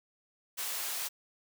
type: high-pass noise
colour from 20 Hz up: white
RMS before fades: -36 dBFS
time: 0.57-1.09 s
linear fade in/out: 20 ms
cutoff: 610 Hz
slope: 12 dB/octave
effects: none